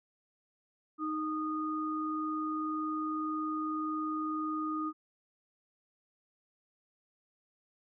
sine tone pair together, 310.6 / 1232.4 Hz, D#4 / D#6, -3 / -17 cents, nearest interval 2 octaves, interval 2386 cents, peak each -34 / -35 dBFS, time 0.98-4.93 s, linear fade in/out 50 ms, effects none

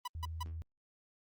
45% pulse tone bursts, 987.8 Hz, B5, in tune, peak -37 dBFS, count 3, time 0.05-0.431 s, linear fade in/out 5 ms, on 27 ms, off 150 ms
sine tone, 81.1 Hz, E2, 28 cents flat, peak -39 dBFS, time 0.15-0.62 s, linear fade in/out 0 ms
effects Opus 32 kbps

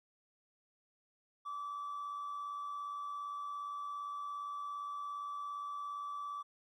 triangle tone with amplitude modulation, 1156 Hz, D6, 28 cents flat, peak -34 dBFS, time 1.45-6.43 s, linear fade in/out 20 ms, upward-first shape sine, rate 97.4 Hz, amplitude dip 50%, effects tanh soft clip ceiling -35 dBFS

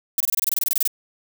violet noise bursts, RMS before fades -20 dBFS, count 15, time 0.18-0.876 s, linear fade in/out 2 ms, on 24 ms, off 24 ms, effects none

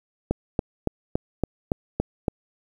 click train, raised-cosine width 2 ms, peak -8 dBFS, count 8, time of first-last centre 0.31-2.282 s, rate 3.55 Hz, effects 8-bit

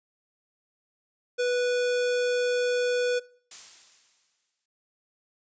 square tone, 491.9 Hz, B4, 7 cents flat, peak -24 dBFS, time 1.38-3.2 s, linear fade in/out 20 ms
blue noise with exponential decay, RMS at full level -37 dBFS, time 3.51-4.66 s, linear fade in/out 5 ms, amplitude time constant 250 ms
effects noise-tail reverb RT60 0.5 s tail -21 dB re dry + resampled to 16000 Hz

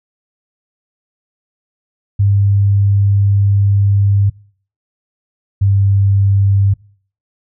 sine tone pair in turn, 100 / 98.91 Hz, G2 / G2, +35 / +16 cents, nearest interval unison, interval 19 cents, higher first, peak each -8 dBFS, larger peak neither, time 2.19-4.3 / 5.61-6.74 s, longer first, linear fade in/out 10 ms, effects noise-tail reverb RT60 0.5 s tail -24 dB re dry

